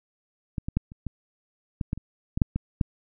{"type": "clicks", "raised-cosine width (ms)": 5, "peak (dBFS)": [-16, -18, -10, -30, -19, -15, -14, -24, -14, -6, -14, -9], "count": 12, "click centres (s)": [0.582, 0.685, 0.77, 0.919, 1.067, 1.812, 1.931, 1.976, 2.375, 2.418, 2.56, 2.812], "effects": []}